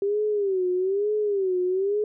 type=tone with vibrato; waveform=sine; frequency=392 Hz; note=G4; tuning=in tune; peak=-21 dBFS; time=0.02-2.04 s; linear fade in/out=2 ms; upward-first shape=sine; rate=1.1 Hz; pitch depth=140 cents each way; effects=none